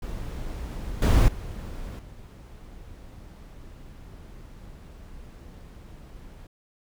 brown noise with level steps, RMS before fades -34 / -18 / -36 / -44 dBFS, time 0.02-6.47 s, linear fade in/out 5 ms, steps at 1.02 / 1.28 / 1.99 s, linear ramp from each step 2 ms, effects none

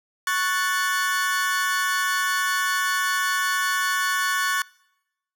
40% pulse chord, F# minor, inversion second, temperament equal, 1108.7 / 1480 / 1760 Hz, C#6 / F#6 / A6, 0 / 0 / 0 cents, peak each -25 dBFS, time 0.27-4.62 s, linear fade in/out 2 ms, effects noise-tail reverb RT60 0.9 s tail -25 dB re dry

